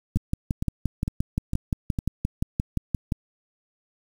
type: two click trains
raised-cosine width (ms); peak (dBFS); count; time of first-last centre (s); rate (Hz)
5; -13 / -11; 5 / 18; 0.17-1.988 / 0.16-3.122; 2.2 / 5.74
effects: 7-bit